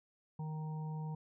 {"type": "harmonic tone", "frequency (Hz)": 155.56, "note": "D#3", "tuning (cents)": 0, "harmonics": [1, 3, 5, 6], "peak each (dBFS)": [-38, -55, -55, -52], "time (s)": [0.39, 1.15], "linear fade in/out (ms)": 5, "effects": []}